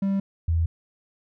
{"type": "tone pair in turn", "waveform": ["triangle", "sine"], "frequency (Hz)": [196, 82.69], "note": ["G3", "E2"], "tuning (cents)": [0, 6], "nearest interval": "octave + minor third", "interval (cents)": 1494, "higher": "first", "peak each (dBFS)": -19, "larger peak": "neither", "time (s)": [[0.02, 0.2], [0.48, 0.66]], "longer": "neither", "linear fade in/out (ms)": 5, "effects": []}